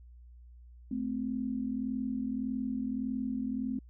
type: tone pair together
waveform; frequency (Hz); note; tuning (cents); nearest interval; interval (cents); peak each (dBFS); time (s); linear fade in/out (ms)
sine; 217.9 / 259.6; A3 / C4; -17 / -13; minor third; 304; -35 / -33; 0.91-3.79; 5
effects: added 60 Hz sine -50 dBFS peak until 3.89 s